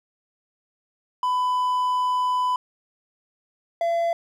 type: tone pair in turn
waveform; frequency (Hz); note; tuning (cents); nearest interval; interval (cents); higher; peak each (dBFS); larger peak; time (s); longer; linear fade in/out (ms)
triangle; 1000 / 677.5; B5 / E5; +21 / +47; perfect fifth; 674; first; -18; neither; 1.23-2.56 / 3.81-4.13; first; 2
effects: none